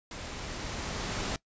pink noise with level ramp, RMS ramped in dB -41 to -32 dBFS, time 0.11-1.36 s, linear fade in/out 2 ms, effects noise-tail reverb RT60 0.1 s tail -20 dB re dry + resampled to 16000 Hz

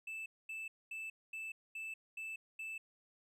triangle tone bursts, 2637 Hz, E7, in tune, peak -40 dBFS, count 7, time 0.07-2.78 s, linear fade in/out 5 ms, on 190 ms, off 230 ms, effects none

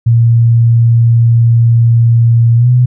sine tone with pitch glide, 116.54 to 124.19 Hz, A#2 to B2, 0 to +10 cents, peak -4 dBFS, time 0.06-2.86 s, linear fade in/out 10 ms, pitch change +110 cents, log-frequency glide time 2.56-2.69 s, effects none

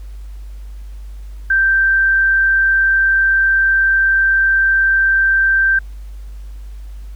sine tone, 1567 Hz, G6, 1 cent flat, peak -10 dBFS, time 1.5-5.79 s, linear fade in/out 5 ms, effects added 50 Hz sine -28 dBFS peak until 7.15 s + pink hiss -52 dBFS RMS until 7.15 s

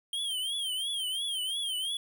square tone with vibrato, 3183 Hz, G7, 26 cents sharp, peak -31 dBFS, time 0.13-1.97 s, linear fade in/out 2 ms, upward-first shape triangle, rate 2.9 Hz, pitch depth 140 cents each way, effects none

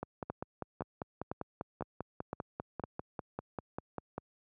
two click trains, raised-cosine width 1 ms, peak -23 / -22 dBFS, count 22 / 6, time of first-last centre 0.03-4.18 / 0.3-2.838 s, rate 5.06 / 1.97 Hz, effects high-pass 80 Hz 12 dB/octave

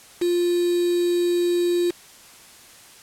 sine tone with quantisation, 350 Hz, F4, 4 cents sharp, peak -18 dBFS, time 0.21-1.91 s, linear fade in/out 10 ms, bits 5, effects white hiss -47 dBFS RMS until 3.02 s + low-pass 11000 Hz 12 dB/octave

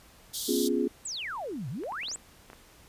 pink high-pass noise, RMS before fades -34 dBFS, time 0.33-0.69 s, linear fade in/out 20 ms, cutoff 3200 Hz, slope 96 dB/octave
sine chord, C# dominant seventh, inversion third, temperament equal, 246.9 / 277.2 / 349.2 / 415.3 Hz, B3 / C#4 / E#4 / G#4, 0 / 0 / 0 / 0 cents, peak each -30 dBFS, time 0.48-0.88 s, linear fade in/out 10 ms
sine exponential two-way sweep, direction down then up, 8460 to 114.5 to 8460 Hz, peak -33 dBFS, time 1.05-2.16 s, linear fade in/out 5 ms, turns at 1.69 s
clicks, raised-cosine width 0.5 ms, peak -31 dBFS, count 8, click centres 1.836 / 1.922 / 2.033 / 2.084 / 2.115 / 2.159 / 2.501 / 2.532 s
effects pink hiss -56 dBFS RMS until 2.88 s + resampled to 32000 Hz

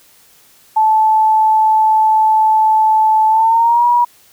sine tone with pitch glide, 872 to 962 Hz, A5 to B5, -16 to -46 cents, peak -8 dBFS, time 0.76-4.05 s, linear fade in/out 10 ms, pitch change +170 cents, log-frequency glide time 3.29-3.86 s, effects white hiss -48 dBFS RMS until 4.32 s

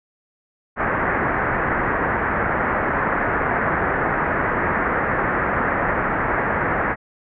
white low-pass noise, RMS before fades -21 dBFS, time 0.76-6.96 s, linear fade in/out 50 ms, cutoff 1900 Hz, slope 48 dB/octave, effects none

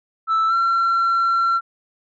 sine tone with pitch glide, 1318.5 to 1359.5 Hz, E6 to F6, 0 to -47 cents, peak -13 dBFS, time 0.27-1.61 s, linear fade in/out 50 ms, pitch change +53 cents, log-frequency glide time 0.48-0.53 s, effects tanh soft clip ceiling -14 dBFS

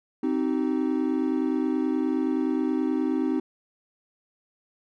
triangle chord, C minor, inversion none, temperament equal with one note detuned, 261.6 / 311.1 / 382.6 Hz, C4 / Eb4 / G4, 0 / 0 / -42 cents, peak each -24 / -24 / -29 dBFS, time 0.23-3.4 s, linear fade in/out 5 ms, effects none

